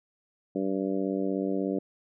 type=harmonic tone; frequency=96.5 Hz; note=G2; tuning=27 cents flat; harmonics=2 / 3 / 4 / 5 / 6 / 7; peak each=-32 / -30 / -33 / -35 / -37 / -43 dBFS; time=0.55-1.79 s; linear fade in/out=5 ms; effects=none